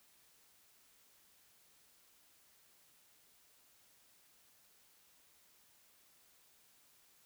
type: silence
effects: white hiss -68 dBFS RMS until 7.25 s